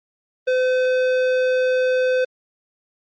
sine tone with tanh clipping, 510 Hz, C5, 44 cents flat, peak -18 dBFS, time 0.47-2.25 s, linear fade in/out 10 ms, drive 14 dB, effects Opus 32 kbps

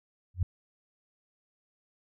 sine tone with exponential growth, 90 Hz, F#2, 47 cents flat, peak -20 dBFS, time 0.34-0.43 s, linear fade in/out 5 ms, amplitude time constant 19 ms, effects none

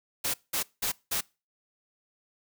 white noise bursts, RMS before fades -29 dBFS, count 4, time 0.24-1.21 s, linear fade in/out 10 ms, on 100 ms, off 190 ms, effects noise-tail reverb RT60 0.3 s tail -24 dB re dry

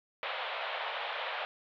pink band-pass noise, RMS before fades -37 dBFS, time 0.23-1.45 s, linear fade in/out 0 ms, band 530 to 3700 Hz, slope 48 dB/octave, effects none

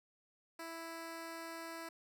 10% pulse tone, 330 Hz, E4, 2 cents sharp, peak -36 dBFS, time 0.59-1.89 s, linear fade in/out 5 ms, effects none

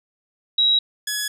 sine / 10% pulse tone pair in turn, 3855 / 1686.7 Hz, B7 / G#6, -43 / +26 cents, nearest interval octave + major second, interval 1431 cents, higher first, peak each -14 / -14 dBFS, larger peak neither, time 0.58-0.79 / 1.07-1.28 s, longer neither, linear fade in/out 5 ms, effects none

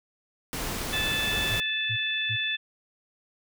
pink noise, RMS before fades -32 dBFS, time 0.53-1.6 s, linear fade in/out 0 ms
harmonic tone, 873 Hz, A5, 14 cents flat, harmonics 2 / 3 / 4, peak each -31 / -31 / -29 dBFS, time 0.92-2.57 s, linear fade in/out 20 ms
sine tone bursts, 111.4 Hz, A2, 22 cents sharp, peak -30 dBFS, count 3, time 1.49-2.37 s, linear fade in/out 20 ms, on 80 ms, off 320 ms
effects none

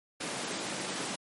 pink high-pass noise, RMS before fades -36 dBFS, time 0.2-1.16 s, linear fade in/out 10 ms, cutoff 170 Hz, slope 24 dB/octave, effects MP3 48 kbps

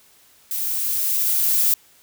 violet noise with level ramp, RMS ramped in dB -25 to -17 dBFS, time 0.51-1.74 s, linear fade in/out 2 ms, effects white hiss -54 dBFS RMS until 2.02 s

